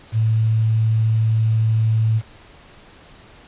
sine tone with quantisation, 110.9 Hz, A2, 14 cents sharp, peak -14 dBFS, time 0.12-2.22 s, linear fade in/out 50 ms, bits 7, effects pink hiss -46 dBFS RMS until 3.47 s + resampled to 8000 Hz

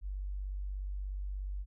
sine tone, 48.39 Hz, G1, 22 cents flat, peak -35 dBFS, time 0.01-1.66 s, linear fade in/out 50 ms, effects none

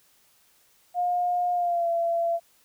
sine tone with pitch glide, 712 to 677.5 Hz, F5 to E5, +33 to +47 cents, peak -22 dBFS, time 0.94-2.4 s, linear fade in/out 50 ms, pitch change -86 cents, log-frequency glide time 1.53-1.89 s, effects white hiss -62 dBFS RMS until 2.64 s

